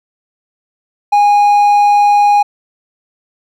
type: tone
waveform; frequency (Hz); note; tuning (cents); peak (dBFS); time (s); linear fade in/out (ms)
triangle; 822; G#5; -18; -4; 1.12-2.43; 10
effects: none